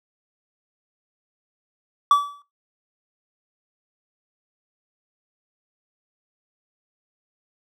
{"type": "tone with exponential decay", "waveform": "triangle", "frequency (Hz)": 1150, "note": "D6", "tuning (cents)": -37, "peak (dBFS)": -7, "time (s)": [2.11, 2.42], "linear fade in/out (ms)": 2, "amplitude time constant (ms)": 67, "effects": ["noise-tail reverb RT60 0.2 s tail -18 dB re dry"]}